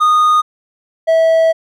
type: tone pair in turn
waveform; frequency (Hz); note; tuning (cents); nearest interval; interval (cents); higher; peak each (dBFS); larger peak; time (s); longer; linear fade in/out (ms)
triangle; 1233 / 651.1; D#6 / E5; -16 / -22; major seventh; 1106; first; -6; neither; 0-0.42 / 1.07-1.53; second; 20
effects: none